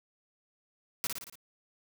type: noise with echo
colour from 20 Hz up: white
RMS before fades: -32 dBFS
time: 1.04-1.07 s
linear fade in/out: 0 ms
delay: 57 ms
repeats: 5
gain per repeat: -4 dB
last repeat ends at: 1.355 s
effects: none